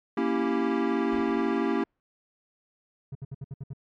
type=chord; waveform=square; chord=A# diminished seventh; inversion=none; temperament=equal; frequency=233.1 / 277.2 / 329.6 / 392 Hz; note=A#3 / C#4 / E4 / G4; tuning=0 / 0 / 0 / 0 cents; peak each=-30 dBFS; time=0.17-1.84 s; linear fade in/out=5 ms
type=noise with exponential decay; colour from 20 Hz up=pink; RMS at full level=-41 dBFS; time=1.12-2 s; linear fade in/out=0 ms; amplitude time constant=190 ms
type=tone bursts; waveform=triangle; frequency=136.1 Hz; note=C#3; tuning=31 cents flat; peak=-31 dBFS; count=7; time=3.12-3.734 s; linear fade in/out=5 ms; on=32 ms; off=65 ms
effects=low-pass 2000 Hz 12 dB/octave + MP3 48 kbps